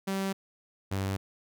sawtooth tone pair in turn, 193.7 / 97.03 Hz, G3 / G2, -20 / -17 cents, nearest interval octave, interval 1197 cents, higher first, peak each -25 dBFS, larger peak neither, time 0.07-0.33 / 0.91-1.17 s, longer neither, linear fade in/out 10 ms, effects none

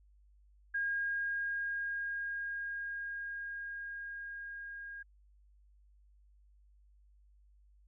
sine tone with level ramp, 1625 Hz, G#6, 38 cents flat, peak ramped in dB -31 to -43 dBFS, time 0.74-5.03 s, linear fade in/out 10 ms, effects added 50 Hz sine -61 dBFS peak until 7.87 s

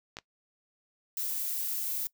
clicks, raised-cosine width 0.2 ms, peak -23 dBFS, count 2, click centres 0.169 / 0.187 s
violet noise, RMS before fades -33 dBFS, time 1.17-2.07 s, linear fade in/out 2 ms
effects noise-tail reverb RT60 0.1 s tail -21 dB re dry

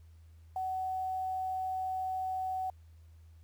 sine tone with quantisation, 751 Hz, F#5, 26 cents sharp, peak -32 dBFS, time 0.56-2.7 s, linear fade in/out 2 ms, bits 10, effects added 81 Hz sine -53 dBFS peak until 3.43 s + pink hiss -73 dBFS RMS until 3.43 s

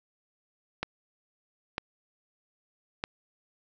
clicks, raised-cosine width 0.3 ms, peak -14 dBFS, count 3, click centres 0.83 / 1.781 / 3.039 s, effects resampled to 16000 Hz + 8-bit

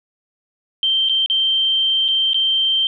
sine tone with dropouts, 3136 Hz, G7, in tune, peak -14 dBFS, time 0.83-2.87 s, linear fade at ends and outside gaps 1 ms, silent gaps 1.088-1.095 / 1.261-1.299 / 2.082-2.086 / 2.333-2.344 s, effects none

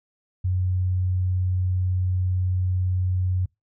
sine tone, 91.8 Hz, F#2, 13 cents flat, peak -20 dBFS, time 0.44-3.46 s, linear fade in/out 10 ms, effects noise-tail reverb RT60 0.2 s tail -26 dB re dry

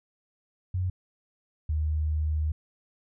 sine tone pair in turn, 91.5 / 76.94 Hz, F#2 / D#2, -19 / -19 cents, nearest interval minor third, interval 300 cents, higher first, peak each -25 / -24 dBFS, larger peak second, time 0.74-0.9 / 1.69-2.52 s, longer second, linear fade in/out 5 ms, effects none

